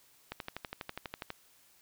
click train, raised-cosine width 0.3 ms, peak -22 dBFS, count 13, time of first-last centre 0.32-1.304 s, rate 12.2 Hz, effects white hiss -64 dBFS RMS until 1.81 s

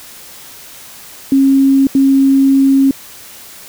sine tone bursts at uneven times, 271.5 Hz, C#4, 36 cents flat, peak -6 dBFS, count 2, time 1.32-1.87 / 1.95-2.91 s, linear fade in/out 2 ms, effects white hiss -35 dBFS RMS until 3.68 s

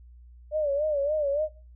sine tone with vibrato, 587.3 Hz, D5, in tune, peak -23 dBFS, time 0.51-1.49 s, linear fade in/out 50 ms, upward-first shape sine, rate 3.5 Hz, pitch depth 100 cents each way, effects noise-tail reverb RT60 0.4 s tail -22 dB re dry + added 60 Hz sine -47 dBFS peak until 1.75 s

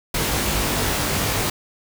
pink noise with comb filter, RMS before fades -22 dBFS, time 0.14-1.5 s, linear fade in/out 5 ms, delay 20 ms, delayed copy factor +0.85, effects none

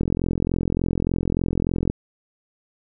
click train, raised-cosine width 3 ms, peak -9 dBFS, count 83, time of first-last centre 0.01-1.899 s, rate 43.4 Hz, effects none

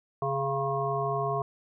harmonic tone with a mistuned harmonic, 138 Hz, C#3, 7 cents flat, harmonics 1 / 3 / 5 / 7 / 8, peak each -33 / -32 / -31 / -39 / -32 dBFS, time 0.22-1.42 s, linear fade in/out 2 ms, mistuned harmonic 8, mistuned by -36 cents, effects none

